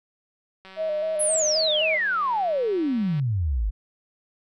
click train, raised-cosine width 0.3 ms, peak -29 dBFS, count 485, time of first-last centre 0.65-3.197 s, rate 190 Hz
sine tone with vibrato, 622.3 Hz, D#5, in tune, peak -23 dBFS, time 0.76-1.99 s, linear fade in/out 50 ms, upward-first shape square, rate 3.8 Hz, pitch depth 36 cents each way
sine exponential sweep, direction down, 11175 to 46.25 Hz, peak -21 dBFS, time 1.19-3.71 s, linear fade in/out 20 ms
effects none

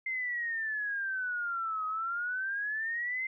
sine exponential two-way sweep, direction down then up, 2093 to 1259 to 2093 Hz, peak -31 dBFS, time 0.06-3.27 s, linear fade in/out 5 ms, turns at 1.86 s, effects none

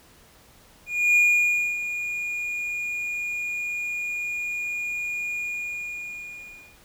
triangle tone with ADSR envelope, 2434 Hz, D#7, 39 cents flat, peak -13 dBFS, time 0.86-6.78 s, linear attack 300 ms, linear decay 610 ms, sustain -12 dB, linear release 1400 ms, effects pink hiss -54 dBFS RMS until 6.84 s

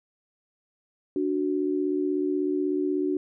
sine tone pair together, 293.7 / 370 Hz, D4 / F#4, 0 / 0 cents, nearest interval major third, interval 400 cents, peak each -26 dBFS, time 1.16-3.17 s, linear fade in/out 2 ms, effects none

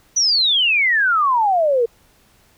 sine exponential sweep, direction down, 6040 to 451.1 Hz, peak -13 dBFS, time 0.16-1.86 s, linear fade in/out 10 ms, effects pink hiss -55 dBFS RMS until 2.57 s

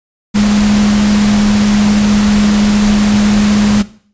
sine tone in noise, 207.7 Hz, G#3, in tune, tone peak -7 dBFS, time 0.34-3.83 s, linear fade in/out 20 ms, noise pink, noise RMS -18 dBFS, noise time 0.34-3.83 s, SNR +8 dB, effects noise-tail reverb RT60 0.5 s tail -17 dB re dry + resampled to 16000 Hz

